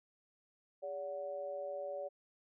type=tone with amplitude modulation; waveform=sine; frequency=572 Hz; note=D5; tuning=46 cents flat; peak=-35 dBFS; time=0.82-2.09 s; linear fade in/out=20 ms; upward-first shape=sine; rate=166 Hz; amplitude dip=80%; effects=none